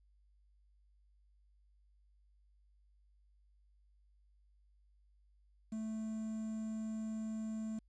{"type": "tone with quantisation", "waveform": "triangle", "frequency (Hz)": 219.5, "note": "A3", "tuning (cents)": -4, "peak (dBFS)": -36, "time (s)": [5.72, 7.79], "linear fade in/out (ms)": 5, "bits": 10, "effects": ["added 50 Hz sine -66 dBFS peak until 7.88 s", "resampled to 24000 Hz"]}